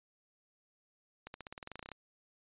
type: accelerating click train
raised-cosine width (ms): 0.3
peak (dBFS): -28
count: 15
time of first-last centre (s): 1.27-1.917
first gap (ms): 71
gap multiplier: 0.93
effects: resampled to 8000 Hz